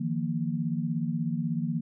sine chord, Eb suspended second, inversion none, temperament equal with one note detuned, 155.56 / 172.01 / 233.1 Hz, Eb3 / F3 / Bb3, 0 / -26 / 0 cents, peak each -31 dBFS, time 0-1.81 s, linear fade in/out 10 ms, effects none

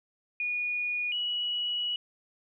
sine tone pair in turn, 2451 / 2927 Hz, D#7 / F#7, -27 / -19 cents, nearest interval minor third, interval 308 cents, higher second, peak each -28 / -28 dBFS, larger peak neither, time 0.4-1.12 / 1.12-1.96 s, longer second, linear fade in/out 2 ms, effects none

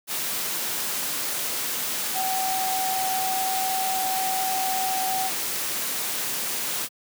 sine tone in noise, 759 Hz, F#5, 44 cents sharp, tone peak -25 dBFS, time 2.13-5.31 s, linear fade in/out 50 ms, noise white, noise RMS -28 dBFS, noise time 0.07-6.89 s, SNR 0 dB, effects high-pass 150 Hz 12 dB/octave

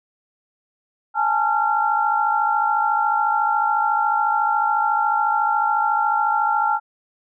sine tone cluster, 832 / 886 / 1375 Hz, G#5 / A5 / F6, +3 / +12 / -27 cents, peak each -21 dBFS, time 1.14-6.8 s, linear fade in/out 50 ms, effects none

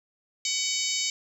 harmonic tone with a mistuned harmonic, 752 Hz, F#5, 28 cents sharp, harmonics 3 / 4 / 5 / 6 / 7 / 8 / 9 / 10, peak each -34 / -34 / -34 / -34 / -34 / -34 / -34 / -34 dBFS, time 0.45-1.1 s, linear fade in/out 2 ms, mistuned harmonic 7, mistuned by -15 cents, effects 9-bit

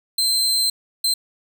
sawtooth tone bursts at uneven times, 4113 Hz, C8, 30 cents flat, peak -14 dBFS, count 2, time 0.18-0.7 / 1.04-1.14 s, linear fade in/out 5 ms, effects none

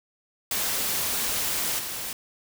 white noise with level steps, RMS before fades -27 / -33 dBFS, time 0.51-2.13 s, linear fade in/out 2 ms, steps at 1.78 s, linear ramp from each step 20 ms, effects none

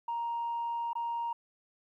sine tone with dropouts, 936 Hz, A#5, 7 cents sharp, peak -30 dBFS, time 0.08-1.33 s, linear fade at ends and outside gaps 5 ms, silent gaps 0.932-0.953 s, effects tanh soft clip ceiling -28 dBFS + 12-bit

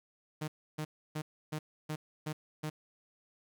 sawtooth tone bursts, 153.7 Hz, D#3, 21 cents flat, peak -31 dBFS, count 7, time 0.41-2.7 s, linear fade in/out 10 ms, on 70 ms, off 300 ms, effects 11-bit

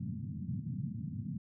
pink band-pass noise, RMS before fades -39 dBFS, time 0-1.38 s, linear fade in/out 10 ms, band 100 to 230 Hz, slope 48 dB/octave, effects none

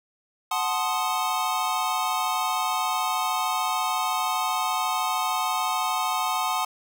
square chord, F# diminished seventh, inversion none, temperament equal with one note detuned, 740 / 872.4 / 1046.5 / 1244.5 Hz, F#5 / A5 / C6 / Eb6, 0 / -15 / 0 / 0 cents, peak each -30 dBFS, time 0.51-6.65 s, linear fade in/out 5 ms, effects none

